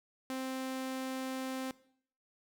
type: tone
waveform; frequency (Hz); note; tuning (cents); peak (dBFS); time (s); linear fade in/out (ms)
sawtooth; 261.7; C4; 0; -32; 0.3-1.71; 0
effects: noise-tail reverb RT60 0.6 s tail -19 dB re dry